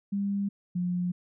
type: tone pair in turn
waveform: sine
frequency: 200 / 178.18 Hz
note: G3 / F3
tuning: +35 / +35 cents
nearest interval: major second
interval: 200 cents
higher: first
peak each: -26 dBFS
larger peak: neither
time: 0.12-0.49 / 0.75-1.12 s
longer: neither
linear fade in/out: 10 ms
effects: none